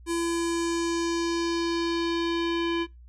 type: tone with low-pass filter sweep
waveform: square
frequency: 337.4 Hz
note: E4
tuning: 40 cents sharp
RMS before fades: -27 dBFS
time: 0.06-2.87 s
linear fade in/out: 50 ms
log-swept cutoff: 9300 to 3000 Hz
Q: 2.3
effects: noise-tail reverb RT60 0.2 s tail -24 dB re dry + added 60 Hz sine -46 dBFS peak until 3.08 s